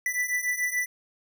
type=beating tone pair; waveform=square; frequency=1975.5 / 1982.4 Hz; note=B6 / B6; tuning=0 / +6 cents; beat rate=6.9 Hz; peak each=-31 / -28 dBFS; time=0.06-0.86 s; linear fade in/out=2 ms; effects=none